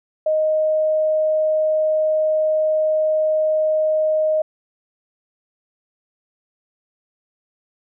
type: tone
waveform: sine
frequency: 622.3 Hz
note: D#5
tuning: in tune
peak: -15 dBFS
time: 0.26-4.42 s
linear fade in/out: 5 ms
effects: none